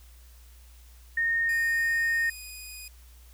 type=tone; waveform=sine; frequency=1842 Hz; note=A#6; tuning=21 cents flat; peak=-23 dBFS; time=1.17-2.3 s; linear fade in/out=5 ms
type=tone with pitch glide; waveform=10% pulse; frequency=2450 to 2481 Hz; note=D#7 to D#7; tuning=-27 to -6 cents; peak=-32 dBFS; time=1.49-2.88 s; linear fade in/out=2 ms; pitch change=+21 cents; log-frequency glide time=1.66-2.19 s
effects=added 60 Hz sine -49 dBFS peak until 3.33 s + white hiss -59 dBFS RMS until 3.33 s